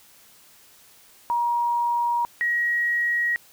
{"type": "tone pair in turn", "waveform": "sine", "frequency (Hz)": [950, 1900], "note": ["A#5", "A#6"], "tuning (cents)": [33, 33], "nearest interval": "octave", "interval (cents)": 1200, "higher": "second", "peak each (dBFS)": -20, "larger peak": "neither", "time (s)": [[1.3, 2.25], [2.41, 3.36]], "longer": "neither", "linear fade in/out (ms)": 0, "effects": ["white hiss -53 dBFS RMS until 3.52 s"]}